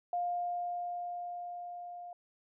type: tone with level ramp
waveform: sine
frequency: 705 Hz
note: F5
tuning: 16 cents sharp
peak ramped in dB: -30 to -43 dBFS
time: 0.13-2.13 s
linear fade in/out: 2 ms
effects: none